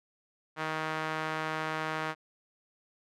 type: tone with band-pass filter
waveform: sawtooth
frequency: 157.2 Hz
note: D#3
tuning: 18 cents sharp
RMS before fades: -34 dBFS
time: 0.56-2.15 s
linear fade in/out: 50 ms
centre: 1400 Hz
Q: 1.1
effects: none